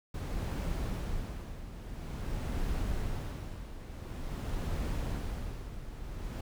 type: noise with tremolo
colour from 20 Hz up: brown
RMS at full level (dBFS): -33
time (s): 0.14-6.41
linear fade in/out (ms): 5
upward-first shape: sine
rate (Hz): 0.48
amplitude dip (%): 70
effects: none